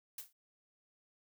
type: noise with exponential decay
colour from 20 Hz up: blue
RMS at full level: -40 dBFS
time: 0.18-0.33 s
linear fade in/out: 5 ms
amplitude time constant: 32 ms
effects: none